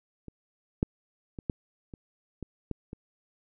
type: clicks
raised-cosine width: 3 ms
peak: -29 / -11 / -25 / -15 / -29 / -24 / -19 / -26 dBFS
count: 8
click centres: 0.283 / 0.829 / 1.388 / 1.498 / 1.938 / 2.427 / 2.713 / 2.931 s
effects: none